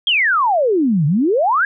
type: exponential two-way sweep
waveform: sine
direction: down then up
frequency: 3322 to 138.59 to 1697 Hz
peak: -12 dBFS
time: 0.07-1.65 s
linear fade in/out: 2 ms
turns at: 1.06 s
effects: none